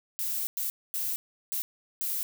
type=noise bursts at uneven times; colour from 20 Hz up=violet; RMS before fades=-31 dBFS; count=5; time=0.19-0.47 / 0.57-0.7 / 0.94-1.16 / 1.52-1.62 / 2.01-2.23 s; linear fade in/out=0 ms; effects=none